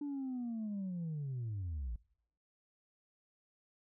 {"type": "linear sweep", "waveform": "sine", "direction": "down", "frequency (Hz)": [293.7, 52.1], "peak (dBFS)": -35, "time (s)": [0.01, 1.96], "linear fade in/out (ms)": 5, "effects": ["noise-tail reverb RT60 0.7 s tail -25 dB re dry", "tanh soft clip ceiling -35 dBFS"]}